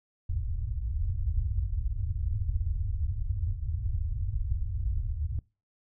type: low-pass noise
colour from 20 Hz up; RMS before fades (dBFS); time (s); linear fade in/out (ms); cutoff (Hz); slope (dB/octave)
white; -30; 0.29-5.39; 2; 100; 48
effects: noise-tail reverb RT60 0.3 s tail -23 dB re dry